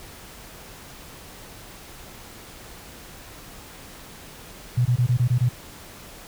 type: tone bursts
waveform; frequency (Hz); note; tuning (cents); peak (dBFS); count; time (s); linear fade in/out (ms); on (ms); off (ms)
sine; 122.8; B2; -9; -16; 7; 4.77-5.491; 10; 85; 21
effects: pink hiss -43 dBFS RMS until 6.27 s